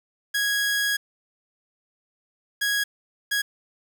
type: tone bursts at uneven times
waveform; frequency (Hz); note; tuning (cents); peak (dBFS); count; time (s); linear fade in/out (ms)
sawtooth; 1656; G#6; -5; -18; 3; 0.34-0.97 / 2.61-2.84 / 3.31-3.42; 10
effects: 8-bit